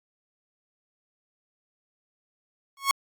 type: tone with exponential growth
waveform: sawtooth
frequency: 1100 Hz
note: C#6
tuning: 14 cents flat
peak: -12 dBFS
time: 2.77-2.91 s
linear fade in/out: 1 ms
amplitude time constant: 30 ms
effects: AAC 64 kbps